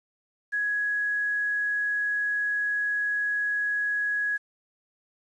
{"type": "tone with quantisation", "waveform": "sine", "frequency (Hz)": 1671, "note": "G#6", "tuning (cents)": 10, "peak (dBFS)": -24, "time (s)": [0.52, 4.38], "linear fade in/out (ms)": 20, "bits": 9, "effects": ["resampled to 22050 Hz"]}